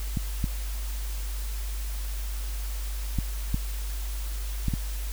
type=clicks; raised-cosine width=5 ms; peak=-14 dBFS; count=6; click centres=0.172 / 0.442 / 3.187 / 3.544 / 4.683 / 4.738 s; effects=added 50 Hz sine -29 dBFS peak until 5.12 s + white hiss -42 dBFS RMS until 5.12 s